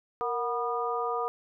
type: harmonic tone with a mistuned harmonic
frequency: 244 Hz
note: B3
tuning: 21 cents flat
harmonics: 2 / 3 / 4 / 5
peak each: -32 / -34 / -35 / -32 dBFS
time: 0.21-1.28 s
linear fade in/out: 0 ms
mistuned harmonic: 2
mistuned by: -75 cents
effects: none